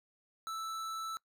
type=tone with tanh clipping; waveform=sine; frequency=1318.5 Hz; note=E6; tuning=in tune; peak=-39 dBFS; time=0.47-1.17 s; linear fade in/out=0 ms; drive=18 dB; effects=noise-tail reverb RT60 0.1 s tail -22 dB re dry